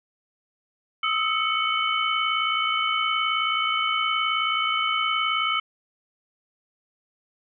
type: tone cluster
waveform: sine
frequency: 1255 / 1314 / 2222 / 3034 Hz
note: D#6 / E6 / C#7 / F#7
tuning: +15 / -6 / +4 / +43 cents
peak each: -27 dBFS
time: 1.03-5.6 s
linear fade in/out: 5 ms
effects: none